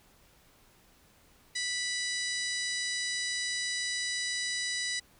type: harmonic tone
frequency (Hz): 986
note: B5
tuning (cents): -3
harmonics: 2 / 3 / 4 / 5 / 6 / 7 / 8 / 9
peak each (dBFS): -35 / -46 / -36 / -38 / -41 / -47 / -44 / -42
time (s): 1.55-5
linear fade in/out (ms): 10
effects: pink hiss -62 dBFS RMS until 5.19 s